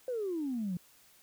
sine exponential sweep, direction down, 523.3 to 170.2 Hz, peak -31 dBFS, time 0.08-0.77 s, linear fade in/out 2 ms, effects tanh soft clip ceiling -27 dBFS + white hiss -62 dBFS RMS until 1.22 s

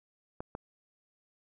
clicks, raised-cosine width 1 ms, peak -24 dBFS, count 2, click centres 0.405 / 0.551 s, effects none

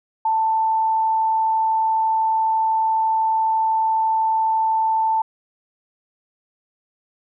sine tone, 886 Hz, A5, 12 cents sharp, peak -16 dBFS, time 0.25-5.22 s, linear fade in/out 5 ms, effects none

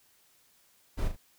brown noise with echo, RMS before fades -29 dBFS, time 0.97-1.09 s, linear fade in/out 20 ms, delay 38 ms, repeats 2, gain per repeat -7 dB, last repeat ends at 1.166 s, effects white hiss -65 dBFS RMS until 1.38 s

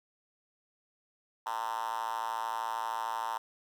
5% pulse tone with high-pass filter, 113.1 Hz, A2, 48 cents sharp, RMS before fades -35 dBFS, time 1.46-3.38 s, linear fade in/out 5 ms, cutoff 920 Hz, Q 6.1, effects none

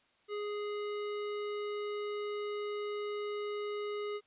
square tone, 415.3 Hz, G#4, in tune, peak -36 dBFS, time 0.28-4.21 s, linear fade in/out 50 ms, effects white hiss -70 dBFS RMS until 4.26 s + resampled to 8000 Hz

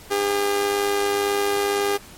sawtooth tone with amplitude modulation, 403.7 Hz, G#4, 49 cents flat, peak -13 dBFS, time 0.1-1.98 s, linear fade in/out 20 ms, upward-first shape sine, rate 102 Hz, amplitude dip 55%, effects pink hiss -44 dBFS RMS until 2.17 s + MP3 64 kbps

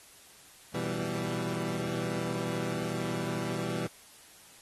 20% pulse chord, E minor, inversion second, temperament equal, 123.47 / 164.81 / 196 Hz, B2 / E3 / G3, 0 / 0 / 0 cents, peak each -32 / -31 / -32 dBFS, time 0.74-3.87 s, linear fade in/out 5 ms, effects white hiss -55 dBFS RMS until 4.61 s + AAC 32 kbps

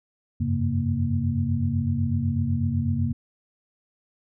sine tone cluster, 90.4 / 98.4 / 135 / 232.9 Hz, F#2 / G2 / C#3 / A#3, -40 / +7 / -45 / -1 cents, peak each -27 dBFS, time 0.4-3.13 s, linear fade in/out 10 ms, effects none

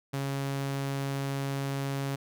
sawtooth tone, 137.9 Hz, C#3, 9 cents flat, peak -26 dBFS, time 0.13-2.16 s, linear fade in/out 10 ms, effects none

